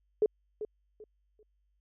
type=tone with echo; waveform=sine; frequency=426.1 Hz; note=G#4; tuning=44 cents sharp; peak=-21 dBFS; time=0.22-0.26 s; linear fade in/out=2 ms; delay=390 ms; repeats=3; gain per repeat=-12 dB; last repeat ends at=1.43 s; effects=added 50 Hz sine -70 dBFS peak until 1.8 s